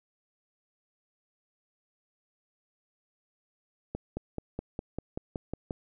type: accelerating click train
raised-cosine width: 2 ms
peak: -20 dBFS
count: 10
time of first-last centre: 3.95-5.708 s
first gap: 220 ms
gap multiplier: 0.97
effects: none